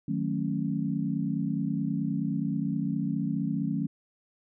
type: chord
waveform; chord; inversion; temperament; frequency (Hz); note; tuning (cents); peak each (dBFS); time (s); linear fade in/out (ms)
sine; D# half-diminished seventh; none; equal with one note detuned; 155.56 / 185 / 220 / 274.8; D#3 / F#3 / A3 / C#4; 0 / 0 / 0 / -15; -32; 0.08-3.87; 5
effects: none